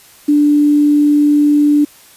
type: tone with quantisation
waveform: sine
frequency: 293.7 Hz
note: D4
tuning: in tune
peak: -7 dBFS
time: 0.28-1.85 s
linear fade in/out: 10 ms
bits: 6
effects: white hiss -43 dBFS RMS until 2.16 s + resampled to 32000 Hz